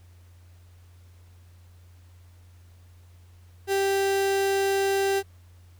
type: tone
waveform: 35% pulse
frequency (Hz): 392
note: G4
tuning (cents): 0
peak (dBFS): -20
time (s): 3.67-5.23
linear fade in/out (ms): 50
effects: added 88 Hz sine -49 dBFS peak until 5.79 s + pink hiss -63 dBFS RMS until 5.79 s

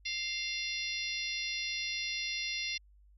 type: harmonic tone with a mistuned harmonic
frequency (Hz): 701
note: F5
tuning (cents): +6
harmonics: 3 / 4 / 5 / 6 / 7 / 8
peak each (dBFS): -39 / -40 / -41 / -42 / -42 / -43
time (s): 0.05-2.78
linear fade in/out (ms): 10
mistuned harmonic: 4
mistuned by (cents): -33
effects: added 50 Hz sine -58 dBFS peak until 3.17 s

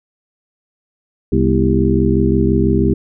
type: harmonic tone with a mistuned harmonic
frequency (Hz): 65.9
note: C2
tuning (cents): +13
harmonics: 1 / 2 / 3 / 4 / 5 / 6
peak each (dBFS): -18 / -18 / -18 / -18 / -18 / -18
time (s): 1.32-2.94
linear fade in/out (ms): 5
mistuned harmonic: 4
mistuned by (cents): -130
effects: none

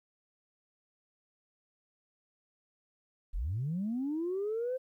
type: linear sweep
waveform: sine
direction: up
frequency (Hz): 30.87 to 525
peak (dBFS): -30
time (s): 3.33-4.78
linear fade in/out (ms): 20
effects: tanh soft clip ceiling -27 dBFS + 12-bit

